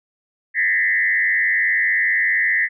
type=tone with frequency modulation; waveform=sine; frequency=1916 Hz; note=A#6; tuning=47 cents sharp; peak=-15 dBFS; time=0.54-2.69 s; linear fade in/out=50 ms; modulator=95.1 Hz; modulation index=1.7; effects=none